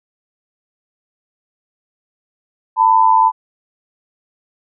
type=tone pair together; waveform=sine; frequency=895 / 996.7 Hz; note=A5 / B5; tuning=+29 / +16 cents; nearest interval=major second; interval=187 cents; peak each=-11 dBFS; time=2.76-3.32 s; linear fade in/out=50 ms; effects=none